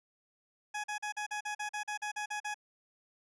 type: tone bursts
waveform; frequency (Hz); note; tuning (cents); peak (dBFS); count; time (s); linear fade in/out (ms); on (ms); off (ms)
20% pulse; 838; G#5; +15; -30; 13; 0.74-2.544; 10; 100; 42
effects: resampled to 22050 Hz